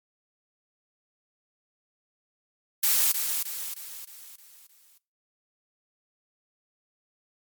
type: noise with echo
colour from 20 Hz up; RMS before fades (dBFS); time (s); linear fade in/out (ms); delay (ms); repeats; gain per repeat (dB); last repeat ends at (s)
blue; -22; 2.83-3.12; 5; 310; 6; -6; 4.98
effects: noise-tail reverb RT60 0.3 s tail -20 dB re dry + MP3 96 kbps